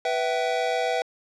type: chord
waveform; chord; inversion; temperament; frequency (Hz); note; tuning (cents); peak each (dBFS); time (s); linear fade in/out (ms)
square; E minor; second; equal with one note detuned; 493.9 / 659.3 / 766.5; B4 / E5 / G5; 0 / 0 / -39; -28; 0.05-1.02; 2
effects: low-pass 5000 Hz 12 dB/octave